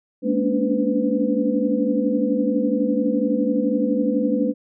sine tone cluster, 210.3 / 234.6 / 280.7 / 292.6 / 503 Hz, G#3 / A#3 / C#4 / D4 / B4, +22 / +11 / +22 / -6 / +32 cents, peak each -24 dBFS, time 0.22-4.54 s, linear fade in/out 50 ms, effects none

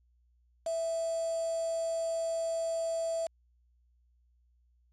sine tone with quantisation, 659.3 Hz, E5, in tune, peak -30 dBFS, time 0.66-3.27 s, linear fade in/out 5 ms, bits 7, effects added 60 Hz sine -65 dBFS peak until 4.92 s + resampled to 24000 Hz

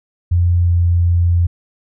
sine tone with pitch glide, 87.31 to 86.56 Hz, F2 to F2, 0 to -15 cents, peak -10 dBFS, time 0.31-1.47 s, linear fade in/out 10 ms, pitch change -15 cents, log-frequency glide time 0.61-0.71 s, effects none

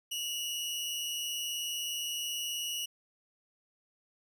sawtooth tone pair together, 2756 / 2915 Hz, F7 / F#7, -24 / -26 cents, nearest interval minor second, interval 98 cents, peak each -40 / -31 dBFS, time 0.11-2.86 s, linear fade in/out 10 ms, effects none

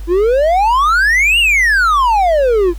triangle exponential two-way sweep, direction up then down, 329.6 to 2900 to 329.6 Hz, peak -7 dBFS, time 0.07-2.74 s, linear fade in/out 50 ms, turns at 1.39 s, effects added 50 Hz sine -23 dBFS peak until 2.78 s + pink hiss -44 dBFS RMS until 2.78 s

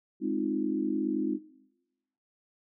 sine chord, F minor seventh, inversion first, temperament equal, 207.7 / 261.6 / 311.1 / 349.2 Hz, Ab3 / C4 / Eb4 / F4, 0 / 0 / 0 / 0 cents, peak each -34 / -32 / -31 / -35 dBFS, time 0.2-1.39 s, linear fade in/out 50 ms, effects noise-tail reverb RT60 1.0 s tail -19 dB re dry

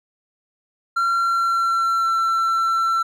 triangle tone with pitch glide, 1370 to 1344.9 Hz, F6 to E6, -34 to +34 cents, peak -15 dBFS, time 0.96-3.03 s, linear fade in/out 10 ms, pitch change -32 cents, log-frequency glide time 1.15-2.15 s, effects none

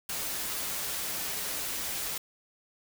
white noise with comb filter, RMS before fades -34 dBFS, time 0.09-2.18 s, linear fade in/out 5 ms, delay 8.3 ms, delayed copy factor -0.5, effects none

